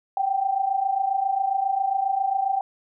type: tone pair together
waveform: sine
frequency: 756.6 / 784 Hz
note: F#5 / G5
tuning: +38 / 0 cents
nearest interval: minor second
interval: 62 cents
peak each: -26 / -22 dBFS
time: 0.17-2.61 s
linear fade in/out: 2 ms
effects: none